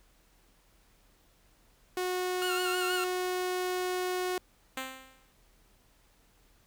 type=tone; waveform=sawtooth; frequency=364.9 Hz; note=F#4; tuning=24 cents flat; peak=-26 dBFS; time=1.97-4.38 s; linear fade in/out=2 ms
type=tone with vibrato; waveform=25% pulse; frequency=1416 Hz; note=F6; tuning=23 cents sharp; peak=-28 dBFS; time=2.42-3.04 s; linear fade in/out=0 ms; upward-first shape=sine; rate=6.3 Hz; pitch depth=62 cents each way
type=tone with exponential decay; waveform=5% pulse; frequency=262.6 Hz; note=C4; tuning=6 cents sharp; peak=-21 dBFS; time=4.77-5.33 s; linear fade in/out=2 ms; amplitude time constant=120 ms
effects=added 40 Hz sine -66 dBFS peak until 6.66 s + pink hiss -66 dBFS RMS until 6.66 s